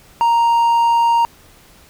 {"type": "tone", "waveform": "triangle", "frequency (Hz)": 932.3, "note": "A#5", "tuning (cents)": 0, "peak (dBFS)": -9, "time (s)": [0.21, 1.25], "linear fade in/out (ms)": 0, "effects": ["pink hiss -47 dBFS RMS until 1.89 s"]}